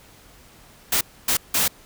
white noise bursts at uneven times, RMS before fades -20 dBFS, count 3, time 0.92-1.01 / 1.28-1.37 / 1.54-1.68 s, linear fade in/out 5 ms, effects pink hiss -50 dBFS RMS until 1.85 s

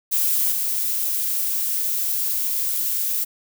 violet noise with level steps, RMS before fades -20 / -23 dBFS, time 0.11-3.25 s, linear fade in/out 20 ms, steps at 0.51 s, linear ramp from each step 10 ms, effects none

